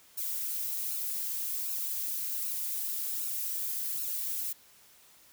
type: noise with flanger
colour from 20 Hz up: violet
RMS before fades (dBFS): -34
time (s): 0.17-4.53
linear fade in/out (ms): 10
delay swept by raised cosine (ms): 0.73 to 4.83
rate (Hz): 1.3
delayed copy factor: +0.75
effects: white hiss -59 dBFS RMS until 5.32 s